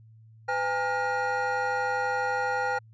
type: tone cluster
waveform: triangle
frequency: 505 / 813 / 905 / 1420 / 1890 Hz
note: B4 / G#5 / A5 / F6 / A#6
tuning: +39 / -37 / +48 / +28 / +23 cents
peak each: -30 / -27 / -35 / -29 / -35 dBFS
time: 0.48-2.79 s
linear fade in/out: 10 ms
effects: added 111 Hz sine -50 dBFS peak until 2.93 s + resampled to 16000 Hz